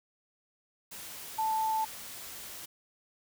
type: tone in noise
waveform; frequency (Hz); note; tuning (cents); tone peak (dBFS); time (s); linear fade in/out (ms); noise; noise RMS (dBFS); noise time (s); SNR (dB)
sine; 880; A5; 0; -27; 1.38-1.85; 10; white; -44; 0.91-2.66; +14
effects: none